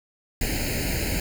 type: noise with comb filter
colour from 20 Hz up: pink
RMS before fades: -26 dBFS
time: 0.41-1.2 s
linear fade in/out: 2 ms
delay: 0.43 ms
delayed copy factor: +0.95
effects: none